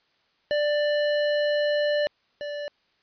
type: tone pair in turn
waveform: square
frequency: 590 / 584.6 Hz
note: D5 / D5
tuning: +8 / -8 cents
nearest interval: unison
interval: 16 cents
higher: first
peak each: -22 / -31 dBFS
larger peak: first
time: 0.51-2.07 / 2.41-2.68 s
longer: first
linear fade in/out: 0 ms
effects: white hiss -67 dBFS RMS until 3.02 s + resampled to 11025 Hz